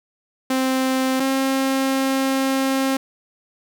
sawtooth tone pair in turn, 261.6 / 267.7 Hz, C4 / C4, 0 / +40 cents, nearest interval unison, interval 40 cents, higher second, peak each -14 dBFS, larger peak neither, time 0.5-1.2 / 1.2-2.97 s, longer second, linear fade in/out 5 ms, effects none

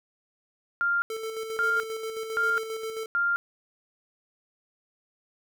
sine tone bursts, 1396.9 Hz, F6, in tune, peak -22 dBFS, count 4, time 0.81-3.36 s, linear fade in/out 0 ms, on 210 ms, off 570 ms
square tone with tremolo, 443.9 Hz, A4, 15 cents sharp, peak -31 dBFS, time 1.1-3.06 s, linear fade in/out 2 ms, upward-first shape square, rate 7.5 Hz, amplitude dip 40%
effects none

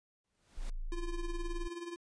pink noise with exponential growth, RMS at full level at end -49 dBFS, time 0.24-0.7 s, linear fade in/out 5 ms, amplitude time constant 100 ms
sine tone, 27.5 Hz, A0, in tune, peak -35 dBFS, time 0.57-1.68 s, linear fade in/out 10 ms
square tone with tremolo, 344.2 Hz, F4, 25 cents flat, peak -38 dBFS, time 0.92-1.96 s, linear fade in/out 0 ms, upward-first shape triangle, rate 19 Hz, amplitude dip 75%
effects resampled to 22050 Hz

